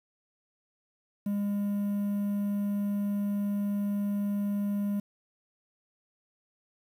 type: tone with quantisation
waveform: triangle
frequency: 203.1 Hz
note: G#3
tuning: 38 cents flat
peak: -25 dBFS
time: 1.26-5 s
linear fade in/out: 5 ms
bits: 9
effects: none